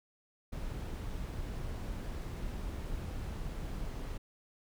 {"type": "noise", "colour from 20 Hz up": "brown", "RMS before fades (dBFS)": -39, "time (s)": [0.52, 4.18], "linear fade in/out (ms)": 10, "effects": []}